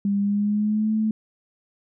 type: tone with pitch glide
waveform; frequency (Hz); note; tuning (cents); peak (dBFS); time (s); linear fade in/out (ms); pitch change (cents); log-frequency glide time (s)
sine; 200.7 to 217.6; G3 to A3; +41 to -19; -19; 0.05-1.11; 2; +140; 0.2-0.92
effects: none